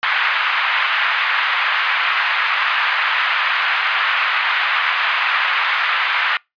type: band-pass noise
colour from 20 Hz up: pink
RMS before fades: -18 dBFS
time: 0.03-6.37 s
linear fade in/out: 0 ms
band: 1100 to 2900 Hz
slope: 24 dB/octave
effects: noise-tail reverb RT60 0.2 s tail -26 dB re dry + resampled to 11025 Hz